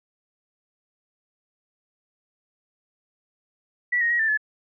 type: tone with pitch steps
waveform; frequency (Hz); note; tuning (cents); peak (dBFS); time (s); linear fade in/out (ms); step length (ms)
sine; 1952 / 1870 / 1901 / 1779 / 1720; B6 / A#6 / A#6 / A6 / A6; -21 / +5 / +33 / +19 / -40; -19; 3.92-4.375; 10; 91
effects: none